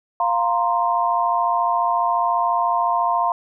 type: chord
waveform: sine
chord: F suspended fourth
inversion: none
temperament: equal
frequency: 698.5 / 932.3 / 1046.5 Hz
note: F5 / Bb5 / C6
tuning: 0 / 0 / 0 cents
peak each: -21 dBFS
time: 0.2-3.32 s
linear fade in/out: 2 ms
effects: none